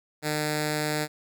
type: tone with notch filter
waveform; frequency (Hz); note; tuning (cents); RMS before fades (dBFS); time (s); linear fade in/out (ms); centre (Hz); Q
5% pulse; 151.4; D#3; -47; -28; 0.22-1.08; 50; 1100; 1.3
effects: none